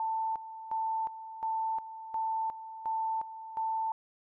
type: tone with tremolo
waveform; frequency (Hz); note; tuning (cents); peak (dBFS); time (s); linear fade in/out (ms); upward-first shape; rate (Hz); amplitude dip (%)
sine; 889; A5; +18; -29; 0-3.92; 2; square; 1.4; 75
effects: none